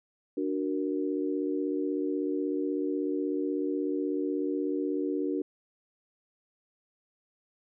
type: chord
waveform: sine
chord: D augmented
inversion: none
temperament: equal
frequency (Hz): 293.7 / 370 / 466.2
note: D4 / F#4 / A#4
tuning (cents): 0 / 0 / 0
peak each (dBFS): -30 / -32 / -35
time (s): 0.37-5.42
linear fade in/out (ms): 5
effects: none